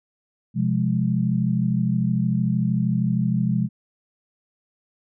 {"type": "chord", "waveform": "sine", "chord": "F minor", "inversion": "second", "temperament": "equal with one note detuned", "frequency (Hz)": [128.27, 174.61, 207.7], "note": ["C3", "F3", "Ab3"], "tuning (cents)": [-34, 0, 0], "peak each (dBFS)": -23, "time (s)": [0.54, 3.69], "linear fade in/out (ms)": 50, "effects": []}